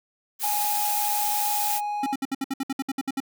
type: noise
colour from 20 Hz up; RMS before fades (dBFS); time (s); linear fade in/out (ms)
blue; -27; 0.39-1.81; 50
type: tone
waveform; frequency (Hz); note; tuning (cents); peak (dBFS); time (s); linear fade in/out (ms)
triangle; 830; G#5; -1; -24; 0.43-2.14; 10
type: tone bursts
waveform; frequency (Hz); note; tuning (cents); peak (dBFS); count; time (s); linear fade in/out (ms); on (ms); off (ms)
square; 270.1; C#4; -45; -25; 13; 2.03-3.203; 5; 33; 62
effects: none